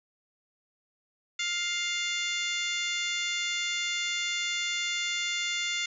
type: harmonic tone with a mistuned harmonic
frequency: 701 Hz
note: F5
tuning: 6 cents sharp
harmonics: 2 / 3 / 4 / 5 / 6 / 7 / 8 / 9 / 10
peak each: -40 / -32 / -36 / -34 / -42 / -45 / -46 / -42 / -40 dBFS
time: 1.39-5.86 s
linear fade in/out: 5 ms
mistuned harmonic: 6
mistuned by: +29 cents
effects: none